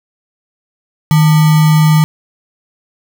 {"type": "tone with sample-and-hold", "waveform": "sine", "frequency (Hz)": 155.3, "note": "D#3", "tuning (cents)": -3, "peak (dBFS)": -5, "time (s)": [1.11, 2.04], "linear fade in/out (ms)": 0, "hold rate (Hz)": 1050, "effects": []}